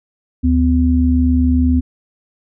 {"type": "tone pair together", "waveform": "sine", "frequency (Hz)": [75.1, 252.8], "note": ["D2", "B3"], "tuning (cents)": [39, 41], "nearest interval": "octave + major sixth", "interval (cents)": 2102, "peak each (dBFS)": -13, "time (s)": [0.43, 1.81], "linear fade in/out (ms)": 20, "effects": []}